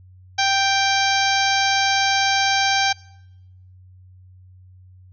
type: harmonic tone with a mistuned harmonic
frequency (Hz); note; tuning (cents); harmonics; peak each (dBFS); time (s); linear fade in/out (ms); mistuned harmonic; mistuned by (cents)
784; G5; 0; 1 / 2 / 3 / 4 / 5 / 6 / 7 / 8; -20 / -23 / -25 / -26 / -27 / -28 / -28 / -29; 0.38-2.93; 10; 4; +22
effects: noise-tail reverb RT60 0.9 s tail -25 dB re dry + added 92 Hz sine -44 dBFS peak until 5.12 s